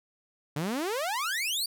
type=exponential sweep; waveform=sawtooth; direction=up; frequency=139.6 to 4783 Hz; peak=-25 dBFS; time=0.56-1.66 s; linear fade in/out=5 ms; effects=none